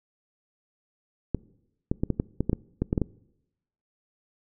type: clicks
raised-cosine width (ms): 3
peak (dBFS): -11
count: 12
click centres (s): 1.347 / 1.915 / 2.035 / 2.103 / 2.199 / 2.406 / 2.496 / 2.531 / 2.82 / 2.929 / 2.978 / 3.017
effects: noise-tail reverb RT60 0.9 s tail -23 dB re dry